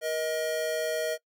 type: tone pair together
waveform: square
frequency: 475.6 / 630 Hz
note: A#4 / D#5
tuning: +35 / +21 cents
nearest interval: perfect fourth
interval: 486 cents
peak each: -33 / -30 dBFS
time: 0.01-1.18 s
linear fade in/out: 50 ms
effects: noise-tail reverb RT60 0.1 s tail -22 dB re dry